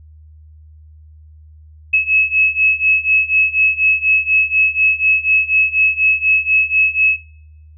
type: beating tone pair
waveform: sine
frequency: 2578 / 2582.1 Hz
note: E7 / E7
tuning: -39 / -36 cents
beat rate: 4.1 Hz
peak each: -16 / -13 dBFS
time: 1.93-7.17 s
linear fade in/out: 10 ms
effects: noise-tail reverb RT60 0.8 s tail -23 dB re dry + added 77 Hz sine -39 dBFS peak until 7.77 s